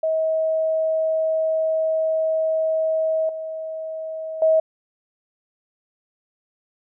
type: tone with level steps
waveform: sine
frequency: 638 Hz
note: D#5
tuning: 43 cents sharp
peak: -18 / -27 / -13 dBFS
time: 0.03-4.6 s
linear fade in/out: 5 ms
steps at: 3.29 / 4.42 s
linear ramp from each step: 2 ms
effects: none